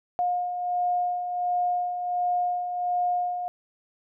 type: beating tone pair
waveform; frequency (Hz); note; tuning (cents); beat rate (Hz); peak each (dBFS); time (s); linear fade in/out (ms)
sine; 713 / 714.4; F5 / F5; +36 / +39; 1.4; -33 / -24; 0.19-3.48; 0
effects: none